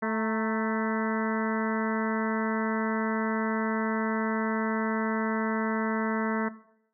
harmonic tone with a mistuned harmonic, 220 Hz, A3, in tune, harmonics 1 / 2 / 3 / 4 / 5 / 6 / 7 / 8 / 9, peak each -30 / -33 / -35 / -36 / -37 / -38 / -38 / -39 / -40 dBFS, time 0.02-6.49 s, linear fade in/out 10 ms, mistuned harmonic 4, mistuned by +66 cents, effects noise-tail reverb RT60 0.7 s tail -17 dB re dry

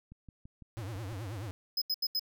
click train, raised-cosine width 5 ms, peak -37 dBFS, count 7, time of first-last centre 0.12-1.125 s, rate 5.97 Hz
square tone with vibrato, 104.7 Hz, G#2, 15 cents sharp, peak -38 dBFS, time 0.77-1.51 s, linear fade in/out 0 ms, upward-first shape triangle, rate 9.3 Hz, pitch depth 280 cents each way
square tone bursts, 5070 Hz, D#8, 32 cents sharp, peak -29 dBFS, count 4, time 1.77-2.195 s, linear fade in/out 5 ms, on 47 ms, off 79 ms
effects none

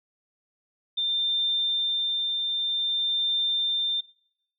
sine tone with tremolo, 3590 Hz, A7, 34 cents sharp, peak -22 dBFS, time 0.97-4.01 s, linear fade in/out 10 ms, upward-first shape triangle, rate 0.52 Hz, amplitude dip 30%, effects noise-tail reverb RT60 0.7 s tail -19 dB re dry

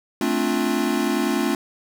square chord, D minor seventh, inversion second, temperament equal with one note detuned, 220 / 261.6 / 291.8 / 349.2 Hz, A3 / C4 / D4 / F4, 0 / 0 / -11 / 0 cents, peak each -26 dBFS, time 0.21-1.55 s, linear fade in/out 2 ms, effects none

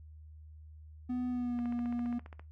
triangle tone with pitch glide, 248.9 to 239.6 Hz, B3 to A#3, +14 to +48 cents, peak -30 dBFS, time 1.09-2.19 s, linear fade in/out 10 ms, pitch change -66 cents, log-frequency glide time 1.29-1.62 s
click train, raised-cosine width 0.5 ms, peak -34 dBFS, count 13, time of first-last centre 1.59-2.395 s, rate 14.9 Hz
effects noise-tail reverb RT60 0.2 s tail -18 dB re dry + added 77 Hz sine -49 dBFS peak until 2.51 s

